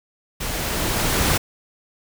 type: noise with level ramp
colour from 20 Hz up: pink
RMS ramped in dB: -27 to -18 dBFS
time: 0.4-1.38 s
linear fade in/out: 10 ms
effects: none